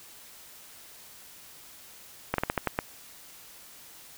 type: slowing click train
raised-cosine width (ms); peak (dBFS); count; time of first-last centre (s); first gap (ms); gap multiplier
0.5; -10; 7; 2.34-2.789; 43; 1.22
effects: white hiss -50 dBFS RMS until 4.17 s